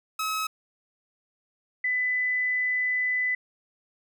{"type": "tone pair in turn", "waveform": ["sawtooth", "sine"], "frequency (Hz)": [1283, 2000], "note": ["E6", "B6"], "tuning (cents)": [-47, 21], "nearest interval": "minor sixth", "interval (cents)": 768, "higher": "second", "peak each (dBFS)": -23, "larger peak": "neither", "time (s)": [[0.19, 0.47], [1.84, 3.35]], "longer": "second", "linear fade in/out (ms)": 5, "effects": []}